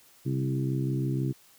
harmonic tone with a mistuned harmonic, 66.1 Hz, C2, 18 cents sharp, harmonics 2 / 3 / 4 / 5 / 6, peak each -27 / -37 / -35 / -34 / -41 dBFS, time 0.25-1.33 s, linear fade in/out 20 ms, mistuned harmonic 2, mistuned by +26 cents, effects white hiss -58 dBFS RMS until 1.58 s

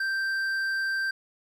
triangle tone with hard clipping, 1568 Hz, G6, in tune, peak -27 dBFS, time 0-1.11 s, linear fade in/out 5 ms, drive 9 dB, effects none

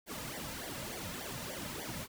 pink noise with flanger, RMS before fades -42 dBFS, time 0.06-2.08 s, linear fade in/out 50 ms, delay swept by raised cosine 0.75 to 2.75 ms, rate 3.4 Hz, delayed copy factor -0.85, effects none

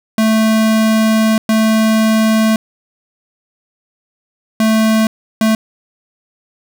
square tone bursts at uneven times, 220 Hz, A3, in tune, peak -10 dBFS, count 4, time 0.18-1.38 / 1.49-2.56 / 4.6-5.07 / 5.41-5.55 s, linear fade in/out 2 ms, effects none

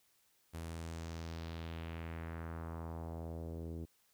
sawtooth tone with low-pass filter sweep, 82.41 Hz, E2, in tune, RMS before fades -44 dBFS, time 0.53-3.86 s, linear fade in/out 20 ms, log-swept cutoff 12000 to 350 Hz, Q 1.8, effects white hiss -73 dBFS RMS until 4.13 s

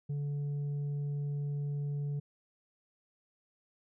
triangle tone with tanh clipping, 144.1 Hz, D3, 33 cents flat, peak -33 dBFS, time 0.09-2.2 s, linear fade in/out 10 ms, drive 8 dB, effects none

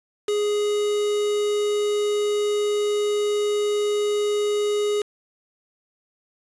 triangle tone with quantisation, 415.3 Hz, G#4, in tune, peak -18 dBFS, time 0.28-5.02 s, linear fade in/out 5 ms, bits 5, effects resampled to 22050 Hz

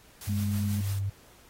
white noise with tremolo, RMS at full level -42 dBFS, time 0.21-0.99 s, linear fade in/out 2 ms, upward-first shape sine, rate 6.2 Hz, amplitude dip 45%
sine tone with pitch glide, 98 to 98.68 Hz, G2 to G2, 0 to +12 cents, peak -27 dBFS, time 0.27-1.1 s, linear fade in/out 10 ms, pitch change +12 cents, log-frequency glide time 0.54-0.95 s
sine tone, 206.4 Hz, G#3, 10 cents flat, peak -30 dBFS, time 0.29-0.81 s, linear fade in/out 5 ms
effects pink hiss -57 dBFS RMS until 1.49 s + AAC 48 kbps

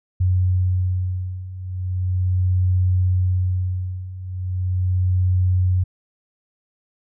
sine beating tone pair, 91.4 / 91.78 Hz, F#2 / F#2, -21 / -14 cents, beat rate 0.38 Hz, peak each -22 / -19 dBFS, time 0.2-5.84 s, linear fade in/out 10 ms, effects none

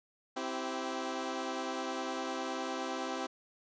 15% pulse chord, C major, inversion none, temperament equal with one note detuned, 261.6 / 329.6 / 387.5 Hz, C4 / E4 / G4, 0 / 0 / -20 cents, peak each -32 / -34 / -34 dBFS, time 0.36-3.27 s, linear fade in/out 10 ms, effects resampled to 16000 Hz

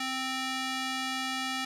square tone with band-pass filter, 261.6 Hz, C4, in tune, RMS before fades -33 dBFS, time 0-1.65 s, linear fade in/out 5 ms, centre 3100 Hz, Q 0.71, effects none

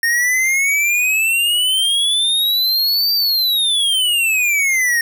square exponential two-way sweep, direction up then down, 1836 to 4699 to 1836 Hz, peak -14 dBFS, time 0.03-5.01 s, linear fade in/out 2 ms, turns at 3.14 s, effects 8-bit

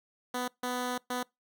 10% pulse tone bursts at uneven times, 248.6 Hz, B3, 12 cents sharp, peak -23 dBFS, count 3, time 0.34-0.48 / 0.63-0.98 / 1.1-1.23 s, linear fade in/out 5 ms, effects noise-tail reverb RT60 0.2 s tail -24 dB re dry

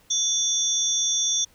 sine tone cluster, 3484 / 5730 / 6340 Hz, A7 / F8 / G8, -18 / +44 / +19 cents, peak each -25 dBFS, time 0.1-1.45 s, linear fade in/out 10 ms, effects pink hiss -58 dBFS RMS until 1.54 s

